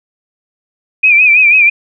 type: tone with vibrato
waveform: sine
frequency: 2439 Hz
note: D#7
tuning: 35 cents flat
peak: -4 dBFS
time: 1.03-1.7 s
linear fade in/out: 10 ms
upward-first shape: sine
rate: 6.1 Hz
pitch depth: 84 cents each way
effects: none